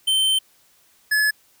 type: tone pair in turn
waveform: square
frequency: 3100 / 1708.9 Hz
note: G7 / G#6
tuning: -20 / +49 cents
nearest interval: minor seventh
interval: 1031 cents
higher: first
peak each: -17 dBFS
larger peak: neither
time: 0.07-0.39 / 1.11-1.31 s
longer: first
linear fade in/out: 10 ms
effects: white hiss -58 dBFS RMS until 1.6 s